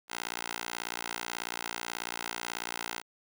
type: tone with high-pass filter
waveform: 10% pulse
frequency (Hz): 58.27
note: A#1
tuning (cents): 0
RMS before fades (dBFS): -38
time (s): 0.08-3.03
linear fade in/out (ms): 50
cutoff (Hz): 920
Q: 0.57
effects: none